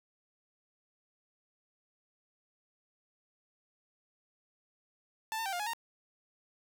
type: tone with pitch steps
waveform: sawtooth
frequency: 883 / 900 / 778 / 707 / 838 / 924 Hz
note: A5 / A5 / G5 / F5 / G#5 / A#5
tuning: +6 / +39 / -13 / +21 / +15 / -16 cents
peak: -30 dBFS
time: 5.32-5.734 s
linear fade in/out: 0 ms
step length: 69 ms
effects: none